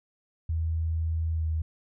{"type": "tone with pitch glide", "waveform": "sine", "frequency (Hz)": [81.1, 79.61], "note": ["E2", "D#2"], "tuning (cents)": [-28, 40], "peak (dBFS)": -25, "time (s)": [0.49, 1.62], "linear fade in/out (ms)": 5, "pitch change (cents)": -32, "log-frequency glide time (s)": [1.33, 1.45], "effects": []}